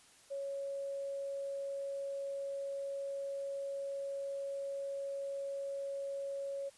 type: tone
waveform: sine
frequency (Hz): 554.4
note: C#5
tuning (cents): 0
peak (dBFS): -37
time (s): 0.3-6.7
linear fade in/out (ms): 20
effects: white hiss -62 dBFS RMS until 6.77 s + resampled to 24000 Hz

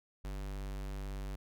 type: tone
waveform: square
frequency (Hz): 49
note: G1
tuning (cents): 0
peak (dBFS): -39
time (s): 0.24-1.36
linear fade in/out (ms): 10
effects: none

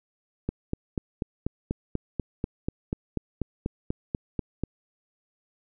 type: click train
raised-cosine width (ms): 3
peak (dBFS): -14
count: 18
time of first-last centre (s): 0.49-4.636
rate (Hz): 4.1
effects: none

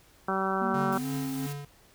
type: harmonic tone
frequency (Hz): 191.7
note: G3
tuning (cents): -38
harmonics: 1 / 2 / 3 / 4 / 5 / 6 / 7 / 8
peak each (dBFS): -33 / -33 / -37 / -33 / -36 / -34 / -33 / -38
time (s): 0.28-0.98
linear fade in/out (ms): 5
type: tone with pitch glide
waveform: triangle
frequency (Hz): 232.5 to 267.1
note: A#3 to C4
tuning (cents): -4 to +36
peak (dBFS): -29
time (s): 0.61-1.47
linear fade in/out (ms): 10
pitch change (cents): +240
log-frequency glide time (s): 0.92-1.07
type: tone with tremolo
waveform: square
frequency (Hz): 143.5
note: D3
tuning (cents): -40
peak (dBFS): -33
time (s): 0.74-1.65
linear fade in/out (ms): 2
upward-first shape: triangle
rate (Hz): 3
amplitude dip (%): 65
type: band-stop noise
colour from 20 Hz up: white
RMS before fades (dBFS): -44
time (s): 0.92-1.53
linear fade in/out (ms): 5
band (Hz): 560 to 830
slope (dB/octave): 96
effects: pink hiss -59 dBFS RMS until 1.94 s

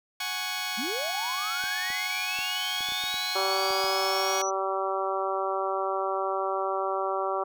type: chord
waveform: 10% pulse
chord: F# suspended second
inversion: none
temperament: just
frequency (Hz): 740 / 832.5 / 1110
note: F#5 / G#5 / C#6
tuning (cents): 0 / +4 / +2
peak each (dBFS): -27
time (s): 0.2-4.42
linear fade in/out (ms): 5
type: linear sweep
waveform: sine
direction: up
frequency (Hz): 191.5 to 5960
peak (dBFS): -32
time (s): 0.77-4.51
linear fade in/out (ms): 20
type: clicks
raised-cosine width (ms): 2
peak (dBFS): -34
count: 10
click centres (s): 1.639 / 1.903 / 2.389 / 2.807 / 2.888 / 2.921 / 3.039 / 3.142 / 3.707 / 3.843
type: harmonic tone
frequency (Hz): 192.4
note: G3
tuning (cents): -32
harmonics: 2 / 3 / 4 / 5 / 6 / 7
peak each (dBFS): -32 / -32 / -32 / -36 / -32 / -37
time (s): 3.35-7.44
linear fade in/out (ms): 10
effects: none

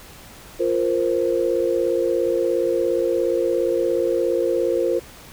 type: chord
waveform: sine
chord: F suspended fourth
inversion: none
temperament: equal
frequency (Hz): 349.2 / 466.2 / 523.3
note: F4 / Bb4 / C5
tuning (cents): 0 / 0 / 0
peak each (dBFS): -22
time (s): 0.59-5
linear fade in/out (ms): 20
effects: pink hiss -43 dBFS RMS until 5.32 s

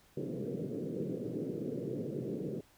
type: band-pass noise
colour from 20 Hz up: white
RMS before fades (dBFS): -38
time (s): 0.17-2.61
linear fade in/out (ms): 5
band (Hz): 120 to 480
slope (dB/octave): 48
effects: pink hiss -65 dBFS RMS until 2.77 s

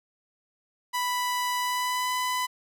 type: tone with pitch glide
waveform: sawtooth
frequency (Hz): 989 to 1002.2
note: B5 to B5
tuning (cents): +2 to +25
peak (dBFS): -22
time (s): 0.93-2.47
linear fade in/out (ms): 20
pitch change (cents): +23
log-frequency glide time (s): 1.58-2.11
effects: none

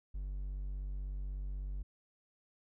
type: tone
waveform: triangle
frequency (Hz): 48.15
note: G1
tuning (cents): -30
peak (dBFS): -35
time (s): 0.14-1.83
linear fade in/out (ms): 10
effects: none

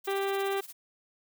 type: noise with tremolo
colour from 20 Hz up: blue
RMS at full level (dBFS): -42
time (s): 0.04-0.73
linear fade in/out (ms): 10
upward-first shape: triangle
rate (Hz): 17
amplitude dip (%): 90
type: harmonic tone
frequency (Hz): 393.1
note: G4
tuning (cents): +5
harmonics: 1 / 2 / 3 / 4 / 5 / 6 / 7 / 8 / 9 / 10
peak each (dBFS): -29 / -35 / -39 / -41 / -43 / -45 / -46 / -47 / -48 / -49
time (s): 0.07-0.61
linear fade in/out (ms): 10
effects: none

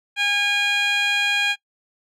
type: tone with band-pass filter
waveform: 15% pulse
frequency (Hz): 815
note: G#5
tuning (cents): -33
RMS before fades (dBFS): -20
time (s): 0.16-1.56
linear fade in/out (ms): 50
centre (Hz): 2600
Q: 1.6
effects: noise-tail reverb RT60 0.1 s tail -22 dB re dry

